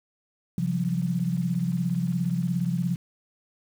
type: tone cluster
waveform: sine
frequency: 133.5 / 173.3 / 190.4 Hz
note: C3 / F3 / F#3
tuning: +35 / -13 / +50 cents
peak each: -29 / -25 / -32 dBFS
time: 0.58-2.96 s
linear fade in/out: 2 ms
effects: 8-bit